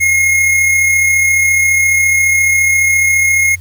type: tone with amplitude modulation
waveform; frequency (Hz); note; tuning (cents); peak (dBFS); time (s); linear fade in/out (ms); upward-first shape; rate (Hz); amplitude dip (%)
square; 2151; C7; +47; -8; 0-3.56; 20; sine; 34.5; 30
effects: added 89 Hz sine -28 dBFS peak until 3.6 s + white hiss -47 dBFS RMS until 3.6 s